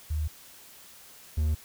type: tone pair in turn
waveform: sine / triangle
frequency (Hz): 76.9 / 76.9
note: D#2 / D#2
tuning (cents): -20 / -20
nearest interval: unison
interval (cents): 0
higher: neither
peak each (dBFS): -26 / -21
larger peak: second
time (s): 0.1-0.28 / 1.37-1.55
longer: neither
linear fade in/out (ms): 10
effects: white hiss -51 dBFS RMS until 1.64 s